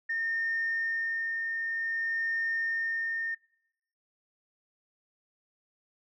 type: tone with tremolo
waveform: sine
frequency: 1823 Hz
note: A#6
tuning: 39 cents flat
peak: -26 dBFS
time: 0.09-3.35 s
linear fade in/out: 10 ms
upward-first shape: sine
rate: 0.53 Hz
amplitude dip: 30%
effects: noise-tail reverb RT60 0.8 s tail -23 dB re dry + tanh soft clip ceiling -23 dBFS